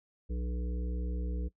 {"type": "harmonic tone", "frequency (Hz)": 60.6, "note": "B1", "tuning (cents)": -32, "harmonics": [1, 3, 5, 7, 8], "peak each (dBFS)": [-32, -42, -46, -49, -50], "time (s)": [0.29, 1.49], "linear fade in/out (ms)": 20, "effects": ["noise-tail reverb RT60 0.1 s tail -20 dB re dry"]}